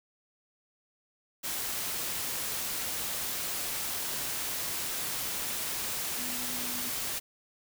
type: tone in noise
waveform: sine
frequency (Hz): 246.9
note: B3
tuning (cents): 0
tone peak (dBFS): -43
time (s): 6.17-6.9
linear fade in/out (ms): 20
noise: white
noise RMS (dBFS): -34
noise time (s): 1.43-7.2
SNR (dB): -12
effects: none